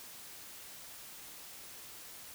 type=silence; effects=white hiss -50 dBFS RMS until 2.34 s